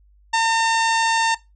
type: harmonic tone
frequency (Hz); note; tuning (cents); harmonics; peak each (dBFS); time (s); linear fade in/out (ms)
907; A#5; -48; 1 / 2 / 3 / 4 / 5 / 6 / 7 / 8 / 9; -17 / -23 / -27 / -29 / -31 / -33 / -34 / -35 / -36; 0.33-1.35; 10
effects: noise-tail reverb RT60 0.2 s tail -18 dB re dry + added 50 Hz sine -51 dBFS peak until 1.55 s